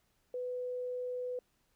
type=tone; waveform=sine; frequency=498.1 Hz; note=B4; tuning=15 cents sharp; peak=-35 dBFS; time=0.34-1.39 s; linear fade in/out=2 ms; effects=pink hiss -75 dBFS RMS until 1.75 s